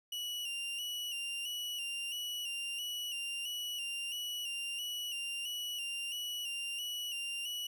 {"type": "tone with vibrato", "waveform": "40% pulse", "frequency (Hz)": 2863, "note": "F7", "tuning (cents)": 42, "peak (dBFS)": -36, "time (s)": [0.12, 7.67], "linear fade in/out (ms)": 5, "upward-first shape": "square", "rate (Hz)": 1.5, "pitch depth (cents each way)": 45, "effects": []}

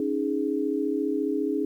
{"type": "chord", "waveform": "sine", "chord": "C# suspended second", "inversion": "none", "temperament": "just", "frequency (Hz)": [277.2, 311.8, 415.8], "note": ["C#4", "D#4", "G#4"], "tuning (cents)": [0, 4, 2], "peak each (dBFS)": -28, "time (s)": [0, 1.65], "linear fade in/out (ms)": 2, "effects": ["10-bit"]}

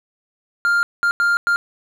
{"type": "tone bursts at uneven times", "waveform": "triangle", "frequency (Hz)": 1400, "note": "F6", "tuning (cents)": 4, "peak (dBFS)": -12, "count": 4, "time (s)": [[0.65, 0.83], [1.03, 1.11], [1.2, 1.37], [1.47, 1.56]], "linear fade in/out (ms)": 0, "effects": []}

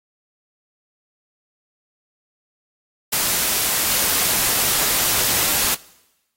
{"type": "noise", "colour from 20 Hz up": "white", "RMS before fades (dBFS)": -19, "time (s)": [3.12, 5.75], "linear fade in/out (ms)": 10, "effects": ["noise-tail reverb RT60 1.0 s tail -22 dB re dry", "AAC 48 kbps"]}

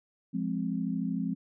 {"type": "chord", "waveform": "sine", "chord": "F minor", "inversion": "none", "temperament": "equal", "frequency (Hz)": [174.61, 207.7, 261.6], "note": ["F3", "Ab3", "C4"], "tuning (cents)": [0, 0, 0], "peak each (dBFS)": -33, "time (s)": [0.33, 1.35], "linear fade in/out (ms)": 20, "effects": []}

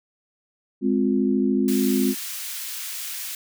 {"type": "chord", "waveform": "sine", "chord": "F minor", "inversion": "first", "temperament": "equal with one note detuned", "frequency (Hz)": [207.7, 261.6, 354.7], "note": ["Ab3", "C4", "F4"], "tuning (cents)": [0, 0, 27], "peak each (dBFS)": [-22, -21, -25], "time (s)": [0.81, 2.15], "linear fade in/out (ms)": 50}
{"type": "high-pass noise", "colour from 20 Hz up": "white", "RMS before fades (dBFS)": -32, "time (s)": [1.68, 3.35], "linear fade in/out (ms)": 2, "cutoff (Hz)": 1800, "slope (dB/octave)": 12}
{"effects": []}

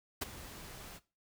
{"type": "noise with ADSR envelope", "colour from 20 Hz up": "pink", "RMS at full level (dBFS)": -32, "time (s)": [0.21, 1], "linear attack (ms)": 12, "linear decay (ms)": 18, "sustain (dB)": -17, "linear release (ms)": 42, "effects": ["noise-tail reverb RT60 0.3 s tail -18 dB re dry"]}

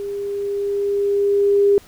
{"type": "tone with level ramp", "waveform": "sine", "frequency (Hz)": 402.8, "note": "G4", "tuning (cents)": 47, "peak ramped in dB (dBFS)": [-24, -10], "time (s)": [0, 1.78], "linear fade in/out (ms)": 0, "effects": ["pink hiss -47 dBFS RMS until 1.87 s"]}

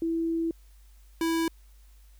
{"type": "tone pair in turn", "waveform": ["sine", "square"], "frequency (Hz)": [330, 328.8], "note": ["E4", "E4"], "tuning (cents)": [2, -4], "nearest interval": "unison", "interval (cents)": 6, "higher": "first", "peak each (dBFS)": -25, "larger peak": "neither", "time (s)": [[0.02, 0.51], [1.21, 1.48]], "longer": "first", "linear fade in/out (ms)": 2, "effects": ["added 50 Hz sine -51 dBFS peak until 2.19 s", "white hiss -65 dBFS RMS until 2.19 s"]}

